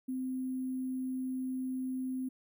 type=tone with sample-and-hold; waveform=sine; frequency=258.7 Hz; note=C4; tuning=19 cents flat; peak=-33 dBFS; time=0.08-2.29 s; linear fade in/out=10 ms; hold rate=11025 Hz; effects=none